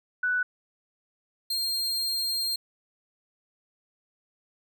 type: tone pair in turn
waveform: sine / 40% pulse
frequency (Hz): 1486 / 4203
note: F#6 / C8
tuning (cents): +7 / +7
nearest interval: octave + tritone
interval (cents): 1800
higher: second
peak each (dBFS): -23 / -25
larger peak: first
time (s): 0.23-0.43 / 1.5-2.56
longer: second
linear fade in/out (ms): 5
effects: none